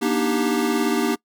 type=chord; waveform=square; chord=Eb major seventh; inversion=second; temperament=equal with one note detuned; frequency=238.9 / 293.7 / 311.1 / 392 Hz; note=Bb3 / D4 / Eb4 / G4; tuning=+43 / 0 / 0 / 0 cents; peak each=-24 / -26 / -26 / -25 dBFS; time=0.01-1.16 s; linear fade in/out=20 ms; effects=noise-tail reverb RT60 0.1 s tail -23 dB re dry